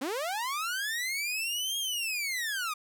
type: linear two-way sweep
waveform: sawtooth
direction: up then down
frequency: 241.1 to 3274 to 1191 Hz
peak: -27 dBFS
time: 0.01-2.74 s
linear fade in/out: 10 ms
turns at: 1.78 s
effects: none